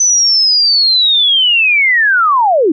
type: linear sweep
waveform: sine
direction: down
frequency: 6090 to 282.4 Hz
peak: -7 dBFS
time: 0-2.72 s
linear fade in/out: 5 ms
effects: none